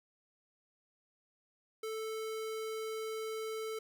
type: tone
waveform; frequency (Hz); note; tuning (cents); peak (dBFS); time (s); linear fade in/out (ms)
square; 440; A4; 0; -38; 1.83-3.79; 5
effects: none